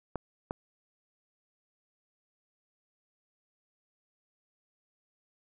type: clicks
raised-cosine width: 1 ms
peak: -19 dBFS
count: 2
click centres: 0.157 / 0.509 s
effects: none